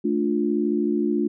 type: chord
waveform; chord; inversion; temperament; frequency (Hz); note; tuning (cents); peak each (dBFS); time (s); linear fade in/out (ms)
sine; D minor; second; just; 220.2 / 293.7 / 352.4; A3 / D4 / F4; +2 / 0 / +16; -24; 0.04-1.28; 10
effects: none